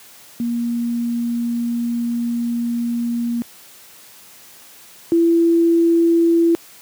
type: tone pair in turn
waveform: sine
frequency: 236.3 / 335.5 Hz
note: A#3 / E4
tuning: +24 / +31 cents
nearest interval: tritone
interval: 607 cents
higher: second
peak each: -18 / -11 dBFS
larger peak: second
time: 0.4-3.42 / 5.12-6.55 s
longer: first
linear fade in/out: 0 ms
effects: white hiss -44 dBFS RMS until 6.81 s + high-pass 100 Hz 12 dB/octave